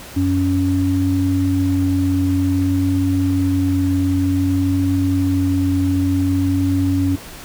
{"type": "tone pair together", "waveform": "sine", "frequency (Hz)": [93.25, 279.2], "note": ["F#2", "C#4"], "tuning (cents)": [14, 13], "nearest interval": "octave + perfect fifth", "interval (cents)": 1899, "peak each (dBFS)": [-18, -16], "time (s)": [0.16, 7.16], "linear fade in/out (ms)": 10, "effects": ["pink hiss -36 dBFS RMS until 7.44 s"]}